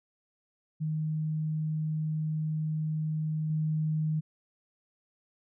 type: tone with level steps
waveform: sine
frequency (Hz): 155.56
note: D#3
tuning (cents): 0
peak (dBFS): -28 / -26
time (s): 0.8-4.21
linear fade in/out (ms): 20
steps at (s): 3.5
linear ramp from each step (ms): 2
effects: none